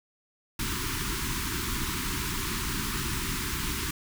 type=band-stop noise; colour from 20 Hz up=pink; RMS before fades=-31 dBFS; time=0.59-3.91 s; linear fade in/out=5 ms; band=400 to 920 Hz; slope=96 dB/octave; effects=none